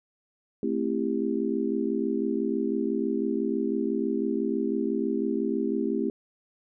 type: chord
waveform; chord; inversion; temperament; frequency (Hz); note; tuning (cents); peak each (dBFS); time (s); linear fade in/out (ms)
sine; A minor seventh; none; just; 220 / 264 / 330 / 396; A3 / C4 / E4 / G4; 0 / +16 / +2 / +18; -30; 0.63-6.1; 2
effects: none